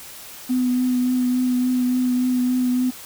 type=tone with vibrato; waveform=triangle; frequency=250.9 Hz; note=B3; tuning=28 cents sharp; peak=-13 dBFS; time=0.49-2.91 s; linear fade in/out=20 ms; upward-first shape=triangle; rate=3.5 Hz; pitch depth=21 cents each way; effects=tanh soft clip ceiling -15 dBFS + white hiss -39 dBFS RMS until 3.05 s